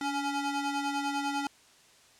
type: ring-modulated tone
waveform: 30% pulse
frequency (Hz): 560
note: C#5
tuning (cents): +18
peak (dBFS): -24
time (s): 0.01-1.47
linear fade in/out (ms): 2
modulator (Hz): 275
effects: white hiss -59 dBFS RMS until 2.19 s + low-pass 8000 Hz 12 dB/octave